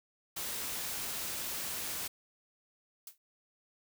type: noise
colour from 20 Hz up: white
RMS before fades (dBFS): -38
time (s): 0.36-2.08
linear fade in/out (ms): 10
type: noise with exponential decay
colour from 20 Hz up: blue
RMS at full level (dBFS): -42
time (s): 3.07-3.18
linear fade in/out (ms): 2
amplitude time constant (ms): 23
effects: none